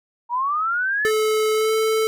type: linear sweep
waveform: sine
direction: up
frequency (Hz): 932.3 to 1798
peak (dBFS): -19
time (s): 0.29-1.11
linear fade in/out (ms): 50
type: tone with pitch glide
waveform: square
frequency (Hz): 432.9 to 439.7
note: A4 to A4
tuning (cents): -28 to -1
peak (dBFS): -18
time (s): 1.05-2.07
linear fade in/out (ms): 0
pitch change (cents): +27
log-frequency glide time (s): 1.53-1.73
effects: none